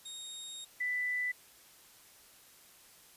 25% pulse / sine tone pair in turn, 3729 / 1987.4 Hz, A#7 / B6, 0 / +10 cents, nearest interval major seventh, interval 1090 cents, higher first, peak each -39 / -31 dBFS, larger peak second, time 0.05-0.65 / 0.8-1.32 s, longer first, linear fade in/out 10 ms, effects white hiss -59 dBFS RMS until 3.16 s + resampled to 32000 Hz

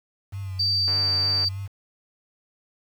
sine tone with vibrato, 96.6 Hz, G2, 25 cents flat, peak -29 dBFS, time 0.32-1.68 s, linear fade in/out 20 ms, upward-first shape triangle, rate 3.3 Hz, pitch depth 51 cents each way
sine tone, 4643 Hz, D8, 21 cents flat, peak -20 dBFS, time 0.59-1.49 s, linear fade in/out 10 ms
click train, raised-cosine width 0.5 ms, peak -23 dBFS, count 85, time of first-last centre 0.88-1.444 s, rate 149 Hz
effects 8-bit

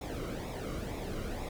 brown noise with flanger, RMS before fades -38 dBFS, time 0.01-1.49 s, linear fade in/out 5 ms, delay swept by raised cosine 0.65 to 1.19 ms, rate 2.1 Hz, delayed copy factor -0.65, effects none

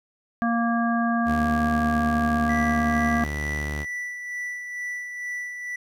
harmonic tone, 233.1 Hz, A#3, in tune, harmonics 1 / 3 / 5 / 7, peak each -22 / -27 / -29 / -30 dBFS, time 0.42-3.24 s, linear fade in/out 0 ms
sawtooth tone with pitch glide, 74.7 to 73.97 Hz, D2 to D2, +30 to +13 cents, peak -24 dBFS, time 1.25-3.86 s, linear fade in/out 50 ms, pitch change -17 cents, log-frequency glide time 1.84-2.19 s
triangle tone with tremolo, 1967 Hz, B6, 7 cents flat, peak -26 dBFS, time 2.49-5.76 s, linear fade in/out 5 ms, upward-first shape sine, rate 2.2 Hz, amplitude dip 45%
effects none

